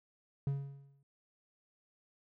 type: tone with exponential decay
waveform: triangle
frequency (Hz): 139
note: C#3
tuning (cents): +5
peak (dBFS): -27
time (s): 0.47-1.03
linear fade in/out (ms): 2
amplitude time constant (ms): 120
effects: none